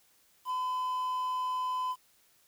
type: tone with quantisation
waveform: triangle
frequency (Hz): 1013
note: B5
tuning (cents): +44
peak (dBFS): -28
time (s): 0.45-1.96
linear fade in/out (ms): 50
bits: 9
effects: white hiss -66 dBFS RMS until 2.47 s